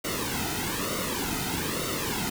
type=noise with flanger; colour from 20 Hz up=pink; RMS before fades=-30 dBFS; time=0.04-2.3 s; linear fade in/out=10 ms; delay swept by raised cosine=1.2 to 1.8 ms; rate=1.1 Hz; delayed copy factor=-0.75; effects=none